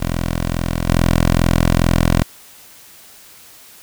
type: tone with level steps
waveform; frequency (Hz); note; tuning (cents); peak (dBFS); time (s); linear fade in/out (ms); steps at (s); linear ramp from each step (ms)
10% pulse; 42.37; E1; +48; -10 / -4; 0-2.23; 10; 0.88; 2
effects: white hiss -43 dBFS RMS until 3.82 s